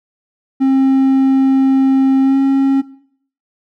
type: tone with pitch glide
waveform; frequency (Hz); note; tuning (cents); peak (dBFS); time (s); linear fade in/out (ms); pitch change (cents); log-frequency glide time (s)
triangle; 267.2 to 271.4; C4 to C#4; +36 to -36; -7; 0.6-2.82; 20; +28; 2.22-2.37
effects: noise-tail reverb RT60 0.6 s tail -18 dB re dry